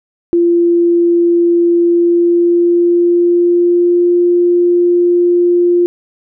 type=tone with pitch glide; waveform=sine; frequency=343.6 to 350.4 Hz; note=F4 to F4; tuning=-28 to +6 cents; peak=-7 dBFS; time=0.33-5.86 s; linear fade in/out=0 ms; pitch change=+34 cents; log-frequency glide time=1.81-4.12 s; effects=none